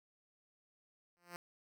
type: tone with exponential growth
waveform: 5% pulse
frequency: 174.61 Hz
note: F3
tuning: in tune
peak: -31 dBFS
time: 1.17-1.36 s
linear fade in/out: 0 ms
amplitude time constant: 41 ms
effects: none